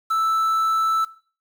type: tone with quantisation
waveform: triangle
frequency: 1318.5 Hz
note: E6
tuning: in tune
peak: -16 dBFS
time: 0.1-1.05 s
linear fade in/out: 10 ms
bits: 7
effects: noise-tail reverb RT60 0.4 s tail -17 dB re dry